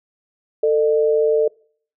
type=tone pair together; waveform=sine; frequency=445.9 / 605.4 Hz; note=A4 / D#5; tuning=+23 / -48 cents; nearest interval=perfect fourth; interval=529 cents; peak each=-14 / -20 dBFS; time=0.63-1.48 s; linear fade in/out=5 ms; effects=noise-tail reverb RT60 0.5 s tail -25 dB re dry